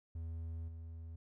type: tone with level steps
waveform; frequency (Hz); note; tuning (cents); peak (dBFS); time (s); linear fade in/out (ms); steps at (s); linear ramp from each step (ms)
triangle; 82; E2; -9; -38 / -43; 0.15-1.16; 5; 0.68; 5
effects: none